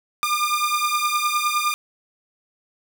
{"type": "beating tone pair", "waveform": "sawtooth", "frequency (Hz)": [1200, 1209.7], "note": ["D6", "D#6"], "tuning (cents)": [37, -49], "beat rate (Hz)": 9.7, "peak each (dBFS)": -19, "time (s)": [0.23, 1.74], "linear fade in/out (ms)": 0, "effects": []}